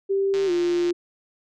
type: tone with pitch glide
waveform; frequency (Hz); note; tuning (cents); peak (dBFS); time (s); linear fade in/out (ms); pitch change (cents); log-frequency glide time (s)
sine; 392 to 349.2; G4 to F4; 0 to 0; -19; 0.09-0.93; 20; -200; 0.46-0.51
type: click train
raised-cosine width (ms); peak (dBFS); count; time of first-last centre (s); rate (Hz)
0.2; -19; 87; 0.34-0.906; 152
effects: none